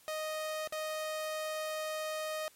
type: tone with dropouts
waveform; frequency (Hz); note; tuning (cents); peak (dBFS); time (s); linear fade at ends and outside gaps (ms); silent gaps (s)
sawtooth; 622; D#5; -1; -31; 0.08-2.48; 0; 0.674-0.724
effects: white hiss -62 dBFS RMS until 2.55 s + MP3 64 kbps